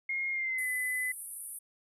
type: tone with pitch glide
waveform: sine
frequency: 2142 to 2010 Hz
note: C7 to B6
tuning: +40 to +30 cents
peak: -30 dBFS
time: 0.09-1.12 s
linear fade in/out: 5 ms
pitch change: -110 cents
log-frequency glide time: 0.31-0.68 s
type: band-pass noise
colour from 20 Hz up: pink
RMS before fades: -43 dBFS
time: 0.58-1.59 s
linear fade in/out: 5 ms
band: 9100 to 12000 Hz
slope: 96 dB/octave
effects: none